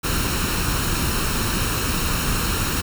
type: noise with comb filter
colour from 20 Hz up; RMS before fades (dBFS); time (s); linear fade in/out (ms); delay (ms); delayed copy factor
pink; -22; 0.03-2.82; 20; 0.73; +0.55
effects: none

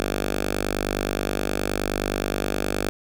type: tone with notch filter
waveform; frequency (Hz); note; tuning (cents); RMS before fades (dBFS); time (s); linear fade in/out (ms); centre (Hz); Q
5% pulse; 49.55; G1; +19; -26; 0-2.89; 0; 130; 0.89
effects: none

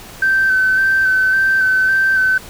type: tone with vibrato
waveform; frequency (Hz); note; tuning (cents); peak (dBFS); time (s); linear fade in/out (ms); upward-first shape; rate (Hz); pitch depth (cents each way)
sine; 1542; G6; -29; -10; 0.22-2.38; 5; square; 1.8; 19
effects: tanh soft clip ceiling -6 dBFS + pink hiss -36 dBFS RMS until 2.49 s

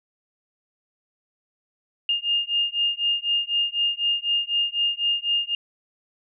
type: beating tone pair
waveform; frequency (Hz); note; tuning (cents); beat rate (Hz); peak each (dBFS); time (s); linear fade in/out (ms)
sine; 2823 / 2827; F7 / F7; +18 / +20; 4; -24 / -24; 2.09-5.55; 2
effects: none

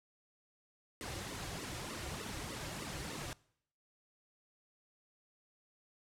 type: noise with flanger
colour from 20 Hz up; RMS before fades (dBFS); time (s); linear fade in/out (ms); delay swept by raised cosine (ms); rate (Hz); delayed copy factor
pink; -43; 1.01-3.33; 0; 1.2 to 4.7; 3.3; -0.95
effects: noise-tail reverb RT60 0.7 s tail -23 dB re dry + low-pass 10000 Hz 12 dB/octave

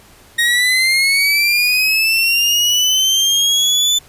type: linear sweep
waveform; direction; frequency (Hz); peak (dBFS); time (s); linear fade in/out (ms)
30% pulse; up; 1866 to 3520; -9; 0.38-3.99; 10
effects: pink hiss -45 dBFS RMS until 4.08 s + resampled to 32000 Hz

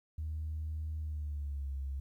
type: tone with pitch glide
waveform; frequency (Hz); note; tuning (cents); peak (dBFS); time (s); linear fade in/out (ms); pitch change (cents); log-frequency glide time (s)
sine; 77.78 to 68.1; D#2 to C#2; 0 to -30; -34; 0.18-2; 5; -230; 0.99-1.73
effects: tanh soft clip ceiling -31 dBFS + 12-bit

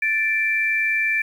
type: tone pair together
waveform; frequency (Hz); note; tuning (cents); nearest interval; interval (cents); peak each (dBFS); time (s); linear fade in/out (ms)
sine; 1760 / 2349; A6 / D7; 0 / 0; perfect fourth; 500; -22 / -20; 0.02-1.22; 5
effects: 8-bit

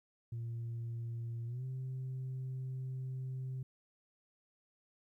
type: tone with pitch glide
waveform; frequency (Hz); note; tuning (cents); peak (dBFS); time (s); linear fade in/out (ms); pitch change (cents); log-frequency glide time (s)
sine; 116.54 to 130.06; A#2 to C3; 0 to -10; -36; 0.32-3.63; 5; +190; 1.46-1.64
effects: tanh soft clip ceiling -36 dBFS + 13-bit

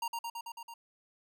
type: tone with echo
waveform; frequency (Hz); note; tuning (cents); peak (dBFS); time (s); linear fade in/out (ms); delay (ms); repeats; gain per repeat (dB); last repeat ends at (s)
square; 932; A#5; -1; -33; 0.02-0.08; 5; 110; 6; -2; 0.74
effects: none

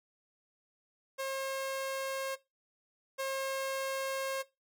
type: tone pair in turn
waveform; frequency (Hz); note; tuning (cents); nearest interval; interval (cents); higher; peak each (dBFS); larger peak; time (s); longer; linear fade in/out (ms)
sawtooth; 537 / 537; C5 / C5; +45 / +45; unison; 0; neither; -30 / -29; second; 1.18-2.36 / 3.18-4.43; second; 20
effects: noise-tail reverb RT60 0.2 s tail -17 dB re dry

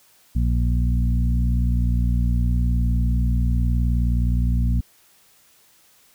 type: harmonic tone with a mistuned harmonic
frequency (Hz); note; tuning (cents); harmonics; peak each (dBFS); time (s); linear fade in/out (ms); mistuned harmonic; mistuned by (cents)
59.7; A#1; +42; 1 / 2 / 3 / 4; -18 / -24 / -28 / -30; 0.35-4.81; 10; 1; +16
effects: white hiss -56 dBFS RMS until 6.14 s

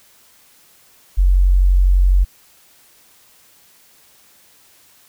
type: tone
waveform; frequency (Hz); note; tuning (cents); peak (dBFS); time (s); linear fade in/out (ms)
sine; 45.98; F#1; -10; -9; 1.17-2.25; 20
effects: white hiss -51 dBFS RMS until 5.08 s

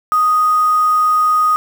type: tone with quantisation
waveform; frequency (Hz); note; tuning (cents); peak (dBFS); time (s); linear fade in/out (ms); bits
sine; 1244.5; D#6; 0; -10; 0.12-1.56; 0; 5
effects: none

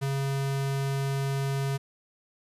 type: tone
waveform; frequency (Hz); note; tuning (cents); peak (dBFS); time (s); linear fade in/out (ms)
square; 137.3; C#3; -16; -27; 0.01-1.78; 20
effects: resampled to 32000 Hz + 11-bit

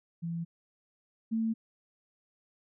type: tone pair in turn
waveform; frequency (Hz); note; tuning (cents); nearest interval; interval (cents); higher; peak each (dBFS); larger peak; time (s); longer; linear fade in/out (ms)
sine; 167.9 / 224.1; E3 / A3; +32 / +32; perfect fourth; 500; second; -32 / -27; second; 0.22-0.45 / 1.31-1.54; neither; 20
effects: none

